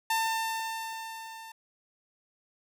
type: tone with level ramp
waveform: sawtooth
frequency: 897 Hz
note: A5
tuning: 33 cents sharp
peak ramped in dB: -21 to -40 dBFS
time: 0.1-1.52 s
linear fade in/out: 5 ms
effects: none